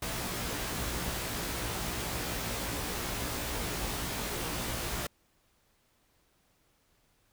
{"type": "noise with comb filter", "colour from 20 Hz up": "pink", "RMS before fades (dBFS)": -35, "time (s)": [0.02, 5.07], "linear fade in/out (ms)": 5, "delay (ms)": 17, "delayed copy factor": 0.8, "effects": ["pink hiss -70 dBFS RMS until 7.32 s"]}